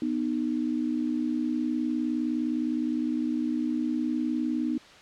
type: tone pair together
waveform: sine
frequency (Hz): 246.9 / 306.5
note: B3 / D#4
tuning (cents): 0 / -26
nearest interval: major third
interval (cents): 374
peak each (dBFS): -28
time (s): 0.02-4.78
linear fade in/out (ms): 2
effects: white hiss -50 dBFS RMS until 5.01 s + low-pass 4000 Hz 12 dB/octave